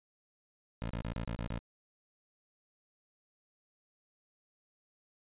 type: tone bursts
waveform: 15% pulse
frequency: 57.1 Hz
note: A#1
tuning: 35 cents flat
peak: -29 dBFS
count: 7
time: 0.82-1.59 s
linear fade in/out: 0 ms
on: 86 ms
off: 28 ms
effects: resampled to 8000 Hz